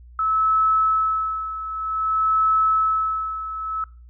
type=tone with tremolo; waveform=sine; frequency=1300 Hz; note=E6; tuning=24 cents flat; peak=-15 dBFS; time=0.19-3.84 s; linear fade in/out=2 ms; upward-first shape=sine; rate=0.53 Hz; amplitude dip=75%; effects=noise-tail reverb RT60 0.4 s tail -24 dB re dry + added 60 Hz sine -42 dBFS peak until 4.09 s